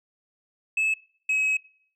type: tone pair in turn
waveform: sine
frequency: 2600 / 2557 Hz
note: E7 / D#7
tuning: -24 / +47 cents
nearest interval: unison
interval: 29 cents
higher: first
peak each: -18 dBFS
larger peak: neither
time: 0.77-0.94 / 1.29-1.57 s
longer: second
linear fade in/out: 5 ms
effects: noise-tail reverb RT60 0.6 s tail -25 dB re dry + tanh soft clip ceiling -20 dBFS